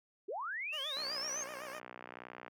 sine linear sweep, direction up, 333.9 to 6500 Hz, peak -37 dBFS, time 0.28-1.44 s, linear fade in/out 10 ms
15% pulse tone with vibrato, 575 Hz, D5, 37 cents flat, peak -38 dBFS, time 0.72-1.8 s, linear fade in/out 20 ms, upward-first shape sine, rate 7.9 Hz, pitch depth 140 cents each way
click train, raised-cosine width 0.5 ms, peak -31 dBFS, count 94, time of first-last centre 0.97-2.48 s, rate 61.6 Hz
effects high-pass 200 Hz 12 dB/octave

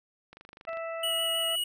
click train, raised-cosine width 0.3 ms, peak -32 dBFS, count 12, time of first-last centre 0.33-0.772 s, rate 24.9 Hz
harmonic tone, 659.3 Hz, E5, in tune, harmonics 1 / 2 / 3 / 4, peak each -34 / -40 / -44 / -46 dBFS, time 0.67-1.56 s, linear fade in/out 10 ms
square tone with vibrato, 2917 Hz, F#7, 25 cents flat, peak -28 dBFS, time 1.03-1.64 s, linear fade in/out 5 ms, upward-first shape square, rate 6.3 Hz, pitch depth 10 cents each way
effects none

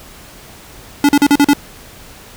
square tone bursts, 287.2 Hz, D4, 39 cents flat, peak -7 dBFS, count 6, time 1.04-1.534 s, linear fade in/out 2 ms, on 49 ms, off 40 ms, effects pink hiss -38 dBFS RMS until 2.36 s

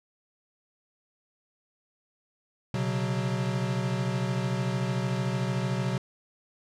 square chord, B suspended second, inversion none, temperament equal with one note detuned, 125.19 / 138.59 / 185 Hz, B2 / C#3 / F#3, +24 / 0 / 0 cents, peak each -30 / -34 / -32 dBFS, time 2.74-5.98 s, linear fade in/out 2 ms, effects low-pass 7000 Hz 12 dB/octave

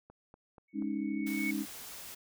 click train, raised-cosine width 1 ms, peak -39 dBFS, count 4, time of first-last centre 0.1-0.823 s, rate 4.15 Hz
sine tone with exponential growth, 2217 Hz, C#7, in tune, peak -31 dBFS, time 0.68-1.51 s, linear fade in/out 5 ms, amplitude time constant 180 ms
sine chord, Ab suspended fourth, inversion none, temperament equal, 207.7 / 277.2 / 311.1 Hz, Ab3 / Db4 / Eb4, 0 / 0 / 0 cents, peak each -36 dBFS, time 0.73-1.66 s, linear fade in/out 50 ms
white noise, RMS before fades -46 dBFS, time 1.26-2.15 s, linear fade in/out 10 ms
effects none

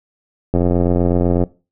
click train, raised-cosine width 2 ms, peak -3 dBFS, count 80, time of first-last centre 0.54-1.438 s, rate 88 Hz, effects noise-tail reverb RT60 0.3 s tail -20 dB re dry

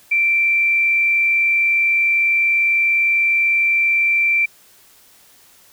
sine tone with frequency modulation, 2349 Hz, D7, in tune, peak -13 dBFS, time 0.11-4.46 s, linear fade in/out 10 ms, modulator 60.3 Hz, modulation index 0.42, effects white hiss -50 dBFS RMS until 5.72 s

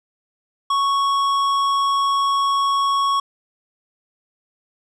triangle tone with tanh clipping, 1108.7 Hz, C#6, in tune, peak -18 dBFS, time 0.7-3.2 s, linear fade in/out 5 ms, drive 16 dB, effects none

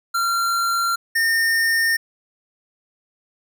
square tone pair in turn, 1374 / 1823 Hz, F6 / A#6, -29 / -39 cents, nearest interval perfect fourth, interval 490 cents, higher second, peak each -19 / -17 dBFS, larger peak second, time 0.14-0.96 / 1.15-1.97 s, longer neither, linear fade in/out 10 ms, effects none

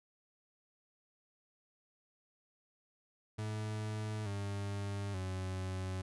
40% pulse tone with pitch steps, 107.5 / 100.3 / 93.58 Hz, A2 / G2 / F#2, -40 / +40 / +20 cents, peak -36 dBFS, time 3.38-6.02 s, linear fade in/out 10 ms, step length 880 ms, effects resampled to 24000 Hz

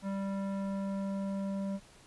square tone with low-pass filter sweep, 196 Hz, G3, in tune, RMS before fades -35 dBFS, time 0.02-1.8 s, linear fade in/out 50 ms, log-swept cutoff 1300 to 670 Hz, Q 0.95, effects pink hiss -58 dBFS RMS until 2.06 s + resampled to 24000 Hz

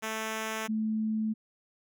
5% pulse / sine tone pair in turn, 220 / 218 Hz, A3 / A3, 0 / -16 cents, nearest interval unison, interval 16 cents, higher first, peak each -21 / -27 dBFS, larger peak first, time 0.02-0.68 / 0.68-1.34 s, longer neither, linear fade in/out 20 ms, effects none

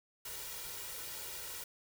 white noise with comb filter, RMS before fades -44 dBFS, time 0.25-1.64 s, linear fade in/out 5 ms, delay 2.1 ms, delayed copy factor +0.65, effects none

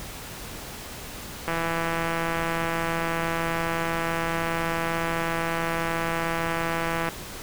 click train, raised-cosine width 0.5 ms, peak -12 dBFS, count 932, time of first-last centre 1.48-7.088 s, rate 166 Hz, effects pink hiss -38 dBFS RMS until 7.42 s

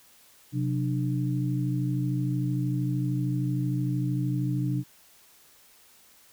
sine tone cluster, 130.5 / 183.6 / 299.2 Hz, C3 / F#3 / D4, -4 / -13 / +32 cents, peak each -26 / -33 / -31 dBFS, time 0.52-4.84 s, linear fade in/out 50 ms, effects white hiss -57 dBFS RMS until 6.32 s

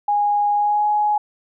sine tone with pitch glide, 824 to 837.9 Hz, G#5 to G#5, -14 to +15 cents, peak -15 dBFS, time 0.08-1.18 s, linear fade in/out 5 ms, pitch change +29 cents, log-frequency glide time 0.54-0.86 s, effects none

